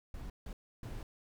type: noise bursts at uneven times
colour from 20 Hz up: brown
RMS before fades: -43 dBFS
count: 3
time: 0.14-0.3 / 0.46-0.53 / 0.83-1.03 s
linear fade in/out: 2 ms
effects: none